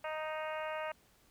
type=harmonic tone; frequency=311.1 Hz; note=D#4; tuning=in tune; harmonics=2 / 3 / 4 / 5 / 6 / 7 / 8 / 9; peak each=-39 / -43 / -45 / -47 / -49 / -50 / -51 / -52 dBFS; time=0.04-0.92 s; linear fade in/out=5 ms; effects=pink hiss -67 dBFS RMS until 1.3 s